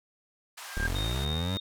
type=band-pass noise; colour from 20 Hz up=pink; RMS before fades=-43 dBFS; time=0.57-1.25 s; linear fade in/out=10 ms; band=740 to 13000 Hz; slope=24 dB/octave
type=tone with exponential growth; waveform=sine; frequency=1600 Hz; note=G6; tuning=35 cents sharp; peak=-25 dBFS; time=0.58-0.87 s; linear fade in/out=5 ms; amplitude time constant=62 ms
type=linear sweep; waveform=25% pulse; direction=up; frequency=33.29 to 97 Hz; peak=-25 dBFS; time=0.77-1.57 s; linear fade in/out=0 ms
type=tone with tremolo; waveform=sine; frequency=3695 Hz; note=A#7; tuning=16 cents flat; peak=-33 dBFS; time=0.95-1.6 s; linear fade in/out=5 ms; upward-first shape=sine; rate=3.4 Hz; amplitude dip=45%
effects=none